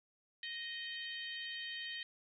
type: harmonic tone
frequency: 622.3 Hz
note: D#5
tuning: in tune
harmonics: 3 / 4 / 5 / 6 / 7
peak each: -45 / -52 / -45 / -51 / -53 dBFS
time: 0.43-2.03 s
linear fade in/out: 2 ms
effects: none